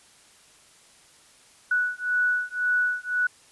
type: beating tone pair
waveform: sine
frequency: 1475 / 1476.9 Hz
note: F#6 / F#6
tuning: -6 / -4 cents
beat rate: 1.9 Hz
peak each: -25 dBFS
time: 1.71-3.27 s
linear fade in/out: 5 ms
effects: white hiss -55 dBFS RMS until 3.51 s + resampled to 24000 Hz